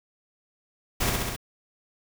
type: noise with echo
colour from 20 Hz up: pink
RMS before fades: -25 dBFS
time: 1-1.1 s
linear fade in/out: 10 ms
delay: 66 ms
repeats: 4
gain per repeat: -2 dB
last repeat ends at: 1.364 s
effects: none